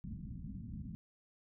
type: low-pass noise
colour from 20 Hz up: white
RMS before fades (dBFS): -45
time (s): 0.04-0.95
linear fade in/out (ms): 0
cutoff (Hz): 230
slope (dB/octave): 48
effects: none